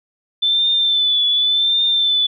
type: tone with vibrato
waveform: sine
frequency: 3520 Hz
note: A7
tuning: in tune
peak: -13 dBFS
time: 0.42-2.27 s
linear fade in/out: 10 ms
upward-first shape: triangle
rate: 0.89 Hz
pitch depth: 51 cents each way
effects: none